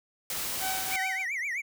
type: noise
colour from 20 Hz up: white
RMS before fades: -33 dBFS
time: 0.3-0.96 s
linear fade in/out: 2 ms
type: tone with tremolo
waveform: sawtooth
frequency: 760 Hz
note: F#5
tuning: 46 cents sharp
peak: -26 dBFS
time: 0.59-1.26 s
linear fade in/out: 50 ms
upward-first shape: triangle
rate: 2.9 Hz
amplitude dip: 70%
type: tone with vibrato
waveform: triangle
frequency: 2093 Hz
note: C7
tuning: in tune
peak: -28 dBFS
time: 0.91-1.62 s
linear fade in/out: 20 ms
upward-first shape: triangle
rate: 7.7 Hz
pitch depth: 240 cents each way
effects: none